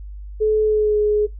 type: tone with pitch glide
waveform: sine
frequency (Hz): 430.6 to 420.3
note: A4 to G#4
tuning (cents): -37 to +21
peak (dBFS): -14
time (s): 0.4-1.27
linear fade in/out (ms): 20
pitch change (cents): -42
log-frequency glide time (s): 0.64-0.98
effects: noise-tail reverb RT60 0.2 s tail -25 dB re dry + added 50 Hz sine -31 dBFS peak until 1.39 s